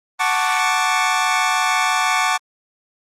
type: chord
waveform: 25% pulse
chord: D major seventh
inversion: first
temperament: equal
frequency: 740 / 880 / 1108.7 / 1174.7 Hz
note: F#5 / A5 / C#6 / D6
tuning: 0 / 0 / 0 / 0 cents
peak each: -18 dBFS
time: 0.19-2.38 s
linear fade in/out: 20 ms
effects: low-pass 9000 Hz 12 dB/octave + Opus 32 kbps